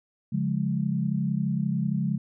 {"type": "tone cluster", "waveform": "sine", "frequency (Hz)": [142.5, 177.5, 208.7], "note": ["C#3", "F3", "G#3"], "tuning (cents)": [48, 28, 9], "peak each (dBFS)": -28, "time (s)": [0.32, 2.18], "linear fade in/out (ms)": 10, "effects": []}